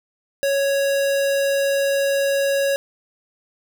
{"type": "tone", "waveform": "square", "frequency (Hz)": 554.4, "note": "C#5", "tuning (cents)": 0, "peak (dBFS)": -18, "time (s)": [0.43, 2.76], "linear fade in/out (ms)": 0, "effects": []}